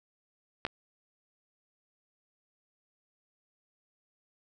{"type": "clicks", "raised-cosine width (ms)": 0.3, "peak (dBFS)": [-12, -26], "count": 2, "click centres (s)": [0.651, 0.666], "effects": []}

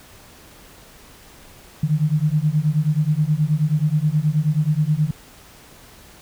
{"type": "beating tone pair", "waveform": "sine", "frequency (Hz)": [147.8, 157.2], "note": ["D3", "D#3"], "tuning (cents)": [11, 18], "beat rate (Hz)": 9.4, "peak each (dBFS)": -19, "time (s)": [1.83, 5.11], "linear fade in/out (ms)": 5, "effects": ["pink hiss -46 dBFS RMS until 6.21 s"]}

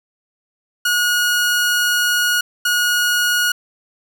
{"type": "tone bursts at uneven times", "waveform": "sawtooth", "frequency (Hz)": 1447, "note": "F#6", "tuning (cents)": -39, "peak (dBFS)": -11, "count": 2, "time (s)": [[0.85, 2.41], [2.65, 3.52]], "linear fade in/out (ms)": 5, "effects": []}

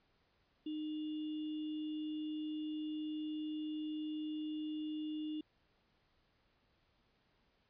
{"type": "tone with sample-and-hold", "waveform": "sine", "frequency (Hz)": 306.5, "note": "D#4", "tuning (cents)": -26, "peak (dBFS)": -38, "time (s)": [0.66, 5.41], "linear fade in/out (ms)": 5, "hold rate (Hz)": 3150, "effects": ["pink hiss -75 dBFS RMS until 7.69 s", "resampled to 11025 Hz"]}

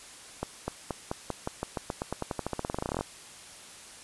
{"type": "accelerating click train", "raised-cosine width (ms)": 1, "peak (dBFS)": -16, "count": 29, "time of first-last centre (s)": [0.43, 3.01], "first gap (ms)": 250, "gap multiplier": 0.91, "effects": ["white hiss -48 dBFS RMS until 4.03 s", "resampled to 24000 Hz"]}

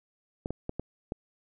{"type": "clicks", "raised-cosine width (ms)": 2, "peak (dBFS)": -19, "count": 5, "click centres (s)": [0.459, 0.506, 0.694, 0.796, 1.121], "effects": []}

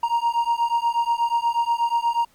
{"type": "beating tone pair", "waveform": "triangle", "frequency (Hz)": [932.3, 940.6], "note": ["A#5", "A#5"], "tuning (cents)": [0, 15], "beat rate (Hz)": 8.3, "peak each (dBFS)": -20, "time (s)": [0.03, 2.25], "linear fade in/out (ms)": 5, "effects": ["pink hiss -59 dBFS RMS until 2.34 s", "MP3 96 kbps"]}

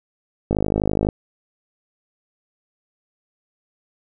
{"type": "click train", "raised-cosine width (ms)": 2, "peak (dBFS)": -6, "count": 31, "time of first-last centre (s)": [0.51, 1.088], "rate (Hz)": 51.9, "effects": []}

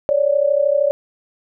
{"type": "tone pair together", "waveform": "sine", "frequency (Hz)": [555, 588], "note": ["C#5", "D5"], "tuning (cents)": [2, 2], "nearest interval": "minor second", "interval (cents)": 100, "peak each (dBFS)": -16, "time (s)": [0.09, 0.91], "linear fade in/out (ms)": 0, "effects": []}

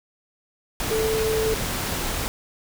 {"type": "tone in noise", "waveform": "sine", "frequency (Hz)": 440, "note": "A4", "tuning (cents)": 0, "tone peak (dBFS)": -21, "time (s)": [0.91, 1.54], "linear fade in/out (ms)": 0, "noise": "pink", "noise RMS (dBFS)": -27, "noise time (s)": [0.8, 2.28], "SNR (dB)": 3, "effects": []}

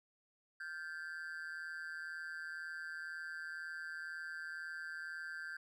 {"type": "tone with amplitude modulation", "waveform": "triangle", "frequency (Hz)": 1568, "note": "G6", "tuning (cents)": 0, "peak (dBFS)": -37, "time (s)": [0.6, 5.57], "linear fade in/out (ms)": 5, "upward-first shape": "sine", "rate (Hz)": 162, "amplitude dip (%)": 90, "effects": []}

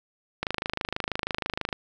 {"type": "click train", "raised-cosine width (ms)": 0.3, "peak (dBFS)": -11, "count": 35, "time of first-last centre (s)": [0.43, 1.728], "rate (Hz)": 26.2, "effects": []}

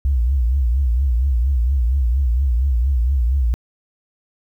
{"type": "tone with vibrato", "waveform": "sine", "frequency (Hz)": 63.5, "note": "B1", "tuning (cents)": 49, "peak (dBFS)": -13, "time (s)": [0.05, 3.54], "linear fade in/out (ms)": 0, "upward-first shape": "triangle", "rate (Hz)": 4.3, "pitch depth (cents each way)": 210, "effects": ["tanh soft clip ceiling -9 dBFS", "9-bit"]}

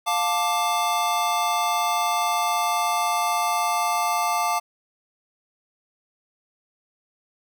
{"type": "chord", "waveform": "square", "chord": "D minor", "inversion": "first", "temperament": "just", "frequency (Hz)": [704.8, 881, 1174.7], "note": ["F5", "A5", "D6"], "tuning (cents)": [16, 2, 0], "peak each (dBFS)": -26, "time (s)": [0.06, 4.6], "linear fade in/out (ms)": 20, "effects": []}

